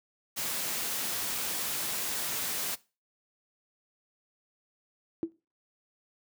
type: noise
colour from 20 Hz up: white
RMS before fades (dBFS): -33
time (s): 0.36-2.76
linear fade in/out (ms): 20
type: tone with exponential decay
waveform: sine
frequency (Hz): 330.3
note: E4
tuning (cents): +4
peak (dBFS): -23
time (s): 5.23-5.32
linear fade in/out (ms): 0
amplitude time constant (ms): 18
effects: noise-tail reverb RT60 0.3 s tail -20 dB re dry + high-pass 100 Hz 12 dB/octave